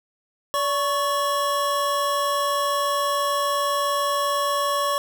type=tone pair together; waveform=square; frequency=576.2 / 1108.7 Hz; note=D5 / C#6; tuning=-33 / 0 cents; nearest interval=major seventh; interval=1133 cents; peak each=-26 / -23 dBFS; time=0.54-4.98 s; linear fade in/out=0 ms; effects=none